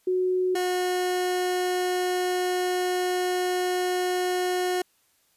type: tone pair in turn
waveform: sine / 30% pulse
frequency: 367.9 / 362.8 Hz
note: F#4 / F#4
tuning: -10 / -34 cents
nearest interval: unison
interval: 24 cents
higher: first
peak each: -21 dBFS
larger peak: neither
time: 0.07-0.55 / 0.55-4.82 s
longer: second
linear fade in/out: 5 ms
effects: white hiss -66 dBFS RMS until 5.36 s + resampled to 32000 Hz